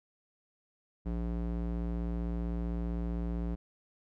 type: tone with band-pass filter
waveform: square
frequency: 57.8 Hz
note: A#1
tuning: 14 cents flat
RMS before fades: -34 dBFS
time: 1.05-3.56 s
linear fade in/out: 20 ms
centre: 180 Hz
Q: 0.66
effects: none